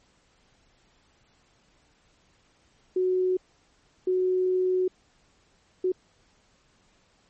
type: tone bursts at uneven times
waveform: sine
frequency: 368.9 Hz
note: F#4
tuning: 5 cents flat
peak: -21 dBFS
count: 3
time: 2.96-3.37 / 4.07-4.88 / 5.84-5.92 s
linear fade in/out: 5 ms
effects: pink hiss -64 dBFS RMS until 7.29 s + MP3 32 kbps